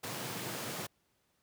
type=high-pass noise; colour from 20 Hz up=pink; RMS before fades=-40 dBFS; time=0.03-0.87 s; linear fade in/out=10 ms; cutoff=100 Hz; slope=96 dB/octave; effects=pink hiss -75 dBFS RMS until 1.42 s + high-pass 60 Hz 12 dB/octave